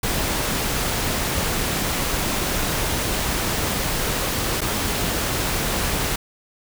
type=noise with dropouts; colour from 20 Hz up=pink; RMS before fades=-23 dBFS; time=0.03-6.16 s; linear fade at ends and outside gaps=5 ms; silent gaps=4.608-4.615 s; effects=none